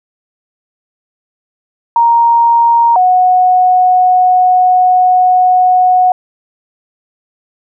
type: tone pair in turn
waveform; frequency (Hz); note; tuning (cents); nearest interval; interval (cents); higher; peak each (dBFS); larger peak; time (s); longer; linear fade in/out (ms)
sine; 934 / 733.4; A#5 / F#5; +3 / -15; major third; 418; first; -5; neither; 1.96-2.96 / 2.96-6.12; second; 2
effects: none